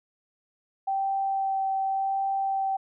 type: tone with vibrato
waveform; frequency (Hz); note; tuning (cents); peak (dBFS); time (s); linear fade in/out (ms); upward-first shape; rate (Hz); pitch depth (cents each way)
sine; 777; G5; -16; -24; 0.87-2.77; 10; sine; 0.88; 9
effects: none